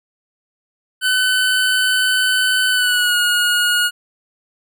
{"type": "tone with pitch glide", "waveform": "25% pulse", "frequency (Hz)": [1511, 1441.9], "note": ["F#6", "F#6"], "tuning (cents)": [36, -45], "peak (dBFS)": -10, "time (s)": [1.01, 3.91], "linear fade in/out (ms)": 50, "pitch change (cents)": -81, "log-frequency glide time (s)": [2.69, 3.16], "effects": []}